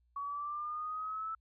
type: linear sweep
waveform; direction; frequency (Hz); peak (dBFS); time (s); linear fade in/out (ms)
sine; up; 1123 to 1318.5; -36; 0.16-1.35; 5
effects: added 60 Hz sine -69 dBFS peak until 1.4 s

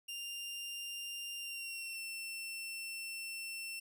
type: tone with pitch glide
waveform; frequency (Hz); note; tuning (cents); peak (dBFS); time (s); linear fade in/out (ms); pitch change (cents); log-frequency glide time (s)
sawtooth; 2794 to 2700; F7 to E7; 0 to +41; -38; 0.08-3.8; 10; -59; 1.38-1.99
effects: none

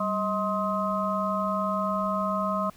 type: harmonic tone with a mistuned harmonic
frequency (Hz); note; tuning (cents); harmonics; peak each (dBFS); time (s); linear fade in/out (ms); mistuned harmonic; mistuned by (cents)
210.7; G#3; +25; 1 / 3 / 5 / 6; -30 / -30 / -30 / -30; 0-2.7; 5; 1; -140
effects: pink hiss -55 dBFS RMS until 2.76 s

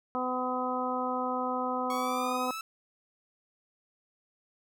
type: harmonic tone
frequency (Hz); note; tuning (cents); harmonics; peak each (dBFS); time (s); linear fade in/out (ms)
252.9; B3; +41; 1 / 2 / 3 / 4 / 5; -35 / -35 / -35 / -35 / -35; 0.15-2.51; 0
type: exponential sweep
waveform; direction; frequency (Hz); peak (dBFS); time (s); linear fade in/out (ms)
sawtooth; up; 1108 to 1325; -32; 1.9-2.61; 2
effects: none

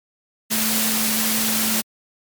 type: tone in noise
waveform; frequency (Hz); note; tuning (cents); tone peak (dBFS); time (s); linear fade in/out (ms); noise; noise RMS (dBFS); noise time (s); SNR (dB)
sine; 220; A3; 0; -25; 0.5-1.82; 20; white; -21; 0.5-1.82; -7
effects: high-pass 100 Hz 12 dB/octave + MP3 96 kbps

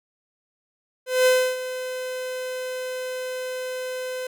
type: tone with ADSR envelope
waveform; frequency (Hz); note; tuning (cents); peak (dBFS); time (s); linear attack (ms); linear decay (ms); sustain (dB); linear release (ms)
45% pulse; 510; C5; -44; -14; 1.06-4.27; 200; 300; -14; 4
effects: none

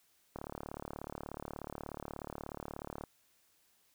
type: click train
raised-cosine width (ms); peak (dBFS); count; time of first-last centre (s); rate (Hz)
1; -27; 99; 0.36-3.038; 36.6
effects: white hiss -71 dBFS RMS until 3.94 s

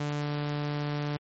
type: tone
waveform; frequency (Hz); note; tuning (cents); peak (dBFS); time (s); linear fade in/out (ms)
sawtooth; 146.83; D3; 0; -25; 0-1.17; 5
effects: low-pass 6000 Hz 12 dB/octave + MP3 32 kbps

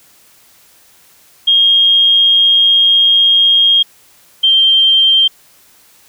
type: tone pair in turn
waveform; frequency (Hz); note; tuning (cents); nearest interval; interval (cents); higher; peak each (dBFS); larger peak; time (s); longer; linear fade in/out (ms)
sine; 3242 / 3155; G#7 / G7; -42 / +10; unison; 48; first; -6; neither; 1.47-3.83 / 4.43-5.28; first; 10
effects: white hiss -47 dBFS RMS until 6.08 s

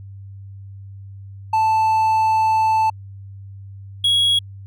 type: tone pair in turn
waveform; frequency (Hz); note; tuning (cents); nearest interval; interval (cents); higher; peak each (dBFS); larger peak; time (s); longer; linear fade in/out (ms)
triangle; 880 / 3322; A5 / G#7; 0 / 0; octave + major seventh; 2300; second; -12; neither; 1.53-2.9 / 4.04-4.39; first; 5
effects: added 98 Hz sine -34 dBFS peak until 4.66 s

